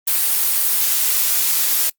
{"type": "noise", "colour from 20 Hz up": "blue", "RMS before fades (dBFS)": -17, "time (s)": [0.07, 1.9], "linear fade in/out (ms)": 10, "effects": ["noise-tail reverb RT60 0.1 s tail -24 dB re dry", "Opus 32 kbps"]}